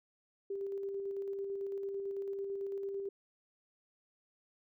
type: tone with tremolo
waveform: sine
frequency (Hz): 395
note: G4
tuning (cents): +13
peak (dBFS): -35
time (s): 0.5-3.09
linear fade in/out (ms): 5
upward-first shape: square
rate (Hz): 9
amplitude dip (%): 25
effects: none